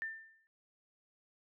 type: tone with exponential decay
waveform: sine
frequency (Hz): 1790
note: A6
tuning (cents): +29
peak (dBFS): -34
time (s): 0.02-0.47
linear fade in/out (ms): 0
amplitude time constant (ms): 96
effects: none